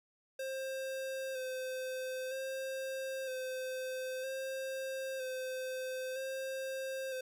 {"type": "tone with vibrato", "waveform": "square", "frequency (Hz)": 523.3, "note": "C5", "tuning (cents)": 0, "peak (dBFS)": -38, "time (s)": [0.39, 7.21], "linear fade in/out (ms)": 5, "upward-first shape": "square", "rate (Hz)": 0.52, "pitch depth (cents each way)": 23, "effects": []}